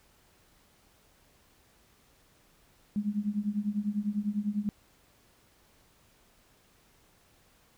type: tone with tremolo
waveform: sine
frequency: 207.2 Hz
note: G#3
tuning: 4 cents flat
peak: -24 dBFS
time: 2.96-4.69 s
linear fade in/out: 0 ms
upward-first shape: triangle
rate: 10 Hz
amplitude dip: 95%
effects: pink hiss -64 dBFS RMS until 7.77 s